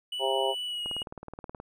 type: tone with pitch glide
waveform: triangle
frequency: 2960 to 2886 Hz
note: F#7 to F#7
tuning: 0 to -44 cents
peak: -30 dBFS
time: 0.12-1.03 s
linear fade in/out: 5 ms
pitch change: -44 cents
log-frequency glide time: 0.65-0.83 s
type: harmonic tone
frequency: 133.5 Hz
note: C3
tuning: 35 cents sharp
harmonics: 3 / 4 / 5 / 6 / 7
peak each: -30 / -31 / -32 / -33 / -33 dBFS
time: 0.19-0.55 s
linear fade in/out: 50 ms
type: click train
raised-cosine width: 1 ms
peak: -26 dBFS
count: 15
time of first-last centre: 0.86-1.601 s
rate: 18.9 Hz
effects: none